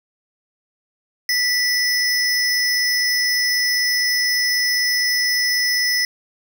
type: tone pair together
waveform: square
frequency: 1969 / 5196 Hz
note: B6 / E8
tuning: -6 / -26 cents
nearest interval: octave + perfect fourth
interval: 1680 cents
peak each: -20 dBFS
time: 1.29-6.05 s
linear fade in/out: 2 ms
effects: none